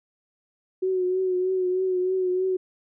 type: tone with vibrato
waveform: sine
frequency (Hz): 370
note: F#4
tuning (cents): 0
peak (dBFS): -21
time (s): 0.82-2.57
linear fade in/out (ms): 10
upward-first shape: triangle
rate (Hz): 3.2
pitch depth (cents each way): 41
effects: none